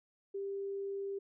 sine tone, 395.4 Hz, G4, 15 cents sharp, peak -36 dBFS, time 0.34-1.19 s, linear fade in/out 10 ms, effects none

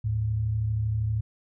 sine tone pair together, 76.07 / 108.8 Hz, D#2 / A2, -39 / -19 cents, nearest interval tritone, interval 620 cents, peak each -33 / -24 dBFS, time 0.04-1.21 s, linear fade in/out 10 ms, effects none

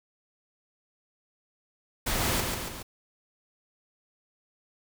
pink noise with echo, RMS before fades -28 dBFS, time 2.06-2.41 s, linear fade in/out 10 ms, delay 140 ms, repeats 3, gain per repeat -4 dB, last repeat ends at 2.83 s, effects none

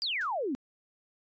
sine exponential sweep, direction down, 4978 to 240 Hz, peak -29 dBFS, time 0.02-0.55 s, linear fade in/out 0 ms
white noise with exponential decay, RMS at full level -47 dBFS, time 0.21-0.35 s, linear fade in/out 0 ms, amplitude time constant 29 ms
effects resampled to 16000 Hz

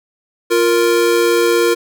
square tone pair together, 349.2 / 466.1 Hz, F4 / A#4, 0 / 0 cents, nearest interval perfect fourth, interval 500 cents, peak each -15 / -14 dBFS, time 0.5-1.75 s, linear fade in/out 20 ms, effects none

